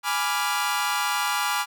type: chord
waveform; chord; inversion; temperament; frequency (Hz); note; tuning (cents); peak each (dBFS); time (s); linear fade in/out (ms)
sawtooth; G# diminished seventh; none; equal; 830.6 / 987.8 / 1174.7 / 1396.9; G#5 / B5 / D6 / F6; 0 / 0 / 0 / 0; -25; 0.03-1.66; 50
effects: none